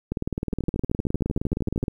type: two click trains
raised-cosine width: 3 ms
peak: -13 / -13 dBFS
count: 35 / 18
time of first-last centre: 0.12-1.882 / 0.53-1.838 s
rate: 19.3 / 13 Hz
effects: 9-bit